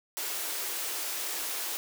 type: high-pass noise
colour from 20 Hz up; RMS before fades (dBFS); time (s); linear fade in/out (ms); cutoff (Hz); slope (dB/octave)
white; -34; 0.17-1.77; 0; 290; 96
effects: none